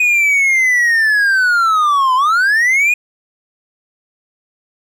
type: linear two-way sweep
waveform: triangle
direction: down then up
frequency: 2489 to 1000 to 2489 Hz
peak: -8 dBFS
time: 0-2.94 s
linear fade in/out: 5 ms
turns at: 2.15 s
effects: none

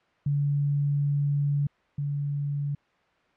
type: tone pair in turn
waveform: sine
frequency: 143.4 / 143.4 Hz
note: D3 / D3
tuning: -41 / -41 cents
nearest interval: unison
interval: 0 cents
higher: neither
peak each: -22 / -26 dBFS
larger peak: first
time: 0.26-1.67 / 1.98-2.75 s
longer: first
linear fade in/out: 5 ms
effects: white hiss -64 dBFS RMS until 3.36 s + low-pass 2000 Hz 12 dB/octave

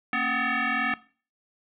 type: tone with frequency modulation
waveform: sine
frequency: 230 Hz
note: A#3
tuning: 23 cents flat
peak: -23 dBFS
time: 0.13-0.94 s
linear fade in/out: 2 ms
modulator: 502 Hz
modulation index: 4.6
effects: noise-tail reverb RT60 0.4 s tail -19 dB re dry

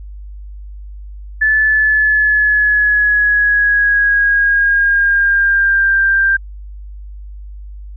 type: tone with pitch glide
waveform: sine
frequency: 1737 to 1583.7 Hz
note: A6 to G6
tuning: -23 to +17 cents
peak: -9 dBFS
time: 1.41-6.37 s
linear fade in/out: 10 ms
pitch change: -160 cents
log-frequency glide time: 1.64-5.96 s
effects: added 50 Hz sine -28 dBFS peak until 7.96 s

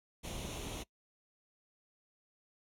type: noise with comb filter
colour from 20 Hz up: pink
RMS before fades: -42 dBFS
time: 0.23-0.84 s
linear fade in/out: 20 ms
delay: 0.31 ms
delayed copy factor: +0.6
effects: noise-tail reverb RT60 0.1 s tail -22 dB re dry + low-pass 11000 Hz 12 dB/octave

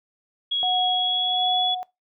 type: tone with pitch glide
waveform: sine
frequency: 3322 to 3396 Hz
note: G#7 to G#7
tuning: 0 to +38 cents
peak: -21 dBFS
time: 0.51-1.75 s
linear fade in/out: 10 ms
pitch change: +38 cents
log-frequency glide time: 0.92-1.58 s
type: tone with tremolo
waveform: sine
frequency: 734 Hz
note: F#5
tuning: 14 cents flat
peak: -21 dBFS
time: 0.63-1.83 s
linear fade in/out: 0 ms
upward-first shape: sine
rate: 1.4 Hz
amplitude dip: 60%
effects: noise-tail reverb RT60 0.2 s tail -21 dB re dry

